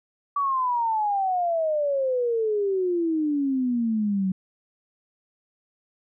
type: exponential sweep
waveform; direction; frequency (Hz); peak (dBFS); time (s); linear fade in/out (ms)
sine; down; 1152 to 185; -21; 0.36-4.32; 5
effects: none